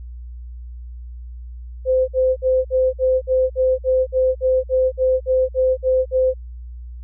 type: tone bursts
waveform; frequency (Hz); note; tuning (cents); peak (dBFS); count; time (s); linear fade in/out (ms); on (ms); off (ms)
sine; 516; C5; -24; -13; 16; 1.85-6.34; 50; 230; 54
effects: added 60 Hz sine -31 dBFS peak until 7.03 s